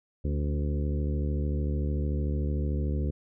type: harmonic tone with a mistuned harmonic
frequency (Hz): 73.42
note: D2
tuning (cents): 0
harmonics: 1 / 2 / 3 / 4 / 5 / 6 / 7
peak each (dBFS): -27 / -33 / -37 / -39 / -41 / -43 / -44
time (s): 0.24-3.11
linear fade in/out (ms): 10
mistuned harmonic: 4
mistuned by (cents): -29
effects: none